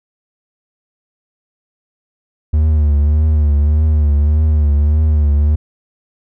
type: tone with vibrato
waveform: triangle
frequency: 75 Hz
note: D2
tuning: 37 cents sharp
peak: -7 dBFS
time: 2.53-5.56 s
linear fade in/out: 10 ms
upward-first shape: triangle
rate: 1.7 Hz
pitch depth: 77 cents each way
effects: none